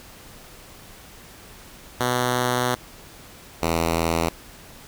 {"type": "tone pair in turn", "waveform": "5% pulse", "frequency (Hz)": [124.2, 82.89], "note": ["B2", "E2"], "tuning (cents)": [10, 10], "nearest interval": "perfect fifth", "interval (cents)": 700, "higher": "first", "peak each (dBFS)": -9, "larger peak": "neither", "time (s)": [[2, 2.75], [3.62, 4.29]], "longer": "first", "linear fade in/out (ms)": 5, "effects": ["pink hiss -45 dBFS RMS until 4.87 s"]}